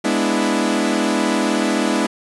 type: chord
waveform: sawtooth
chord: E dominant seventh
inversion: first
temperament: equal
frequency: 207.7 / 246.9 / 293.7 / 329.6 Hz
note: G#3 / B3 / D4 / E4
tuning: 0 / 0 / 0 / 0 cents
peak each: -18 dBFS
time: 0.04-2.07 s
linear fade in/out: 10 ms
effects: resampled to 24000 Hz